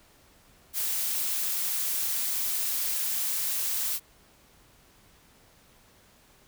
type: noise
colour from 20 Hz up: blue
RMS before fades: -29 dBFS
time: 0.73-4 s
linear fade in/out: 50 ms
effects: pink hiss -59 dBFS RMS until 6.47 s